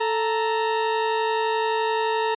40% pulse tone pair together, 440 / 931.6 Hz, A4 / A#5, 0 / -1 cents, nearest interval octave + minor second, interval 1299 cents, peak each -23 dBFS, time 0-2.35 s, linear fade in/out 10 ms, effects resampled to 8000 Hz

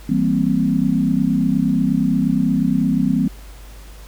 sine chord, C dominant seventh, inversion first, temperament equal, 164.81 / 196 / 233.1 / 261.6 Hz, E3 / G3 / Bb3 / C4, 0 / 0 / 0 / 0 cents, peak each -21 / -20 / -20 / -19 dBFS, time 0.09-3.28 s, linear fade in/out 5 ms, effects added 50 Hz sine -36 dBFS peak until 4.07 s + pink hiss -45 dBFS RMS until 4.07 s

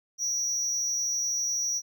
triangle tone with amplitude modulation, 5780 Hz, F#8, 41 cents flat, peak -21 dBFS, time 0.18-1.82 s, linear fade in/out 50 ms, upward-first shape sine, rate 248 Hz, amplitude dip 90%, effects none

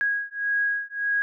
sine beating tone pair, 1648 / 1649.7 Hz, G#6 / G#6, -14 / -12 cents, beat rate 1.7 Hz, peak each -26 dBFS, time 0.01-1.22 s, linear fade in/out 0 ms, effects none

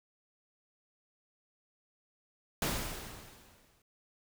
pink noise with exponential decay, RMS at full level -31 dBFS, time 2.62-3.82 s, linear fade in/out 2 ms, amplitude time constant 260 ms, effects none

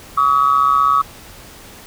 sine tone pair together, 1137.4 / 1273 Hz, C#6 / D#6, +44 / +39 cents, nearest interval major second, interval 195 cents, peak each -13 dBFS, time 0.17-1.02 s, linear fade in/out 10 ms, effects tanh soft clip ceiling -3 dBFS + pink hiss -39 dBFS RMS until 1.86 s

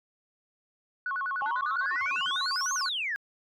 sine tone with vibrato, 1270 Hz, D#6, 35 cents sharp, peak -28 dBFS, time 1.06-2.89 s, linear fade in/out 2 ms, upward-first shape square, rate 10 Hz, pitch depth 260 cents each way
sine exponential two-way sweep, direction up then down, 809 to 6590 to 1588 Hz, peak -28 dBFS, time 1.42-3.16 s, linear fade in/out 0 ms, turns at 2.74 s
effects tanh soft clip ceiling -22 dBFS

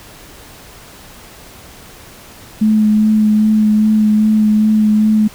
sine tone with vibrato, 214.5 Hz, A3, 44 cents flat, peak -8 dBFS, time 2.61-5.28 s, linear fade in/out 10 ms, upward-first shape sine, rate 2.5 Hz, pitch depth 15 cents each way, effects pink hiss -38 dBFS RMS until 5.34 s

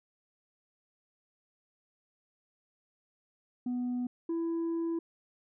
sine tone pair in turn, 246.9 / 332.7 Hz, B3 / E4, 0 / +16 cents, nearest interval perfect fourth, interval 516 cents, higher second, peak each -28 / -27 dBFS, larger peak second, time 3.66-4.07 / 4.29-4.99 s, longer second, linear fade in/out 5 ms, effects tanh soft clip ceiling -29 dBFS

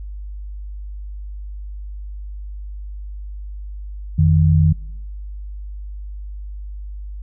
sine tone pair together, 87.3 / 155.55 Hz, F2 / D#3, 0 / 0 cents, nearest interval minor seventh, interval 1000 cents, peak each -13 dBFS, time 4.18-4.73 s, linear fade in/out 10 ms, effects noise-tail reverb RT60 0.9 s tail -25 dB re dry + added 50 Hz sine -28 dBFS peak until 7.22 s

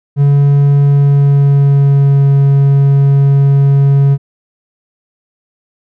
triangle tone with pitch glide, 141.8 to 139.2 Hz, C#3 to C#3, +40 to +8 cents, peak -3 dBFS, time 0.16-4.18 s, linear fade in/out 50 ms, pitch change -32 cents, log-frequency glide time 0.83-2.27 s, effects none

